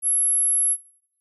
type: tone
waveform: sine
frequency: 11175 Hz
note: F9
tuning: in tune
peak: -17 dBFS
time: 0.02-0.77 s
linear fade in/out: 50 ms
effects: noise-tail reverb RT60 0.7 s tail -19 dB re dry